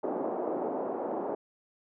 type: band-pass noise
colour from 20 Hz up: pink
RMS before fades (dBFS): -33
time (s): 0.03-1.35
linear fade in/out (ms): 5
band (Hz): 290 to 820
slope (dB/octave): 24
effects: none